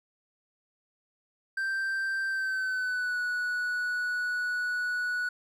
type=tone with pitch glide; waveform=triangle; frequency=1568 to 1471.5 Hz; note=G6 to F#6; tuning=0 to -10 cents; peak=-26 dBFS; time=1.57-5.29 s; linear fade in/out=5 ms; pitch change=-110 cents; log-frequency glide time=2.27-3.18 s; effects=none